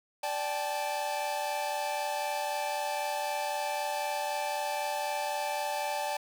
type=chord; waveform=45% pulse; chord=D suspended fourth; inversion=none; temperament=equal with one note detuned; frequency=587.3 / 784 / 867.9 Hz; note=D5 / G5 / A5; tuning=0 / 0 / -24 cents; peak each=-36 / -36 / -34 dBFS; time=0.23-6.17 s; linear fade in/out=5 ms; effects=none